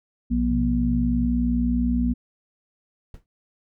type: harmonic tone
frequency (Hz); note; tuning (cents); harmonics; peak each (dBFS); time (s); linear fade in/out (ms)
60.1; B1; -46; 1 / 3 / 4; -24 / -28 / -21; 0.3-2.14; 20
type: tone with tremolo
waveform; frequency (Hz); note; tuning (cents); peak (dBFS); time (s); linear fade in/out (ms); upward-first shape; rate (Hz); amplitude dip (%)
sine; 130; C3; -11; -28; 0.51-1.26; 2; triangle; 2.8; 40
type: noise with exponential decay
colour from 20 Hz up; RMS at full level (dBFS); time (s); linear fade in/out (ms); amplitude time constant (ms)
brown; -38; 3.14-3.26; 2; 26
effects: none